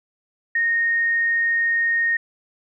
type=tone; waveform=sine; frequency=1853 Hz; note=A#6; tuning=11 cents flat; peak=-17 dBFS; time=0.55-2.17 s; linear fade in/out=5 ms; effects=none